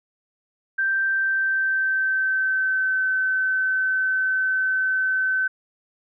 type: tone with pitch glide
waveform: sine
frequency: 1568 to 1527.8 Hz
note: G6 to G6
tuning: 0 to -45 cents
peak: -19 dBFS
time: 0.78-5.48 s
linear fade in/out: 10 ms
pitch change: -45 cents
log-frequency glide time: 1.07-3.05 s
effects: none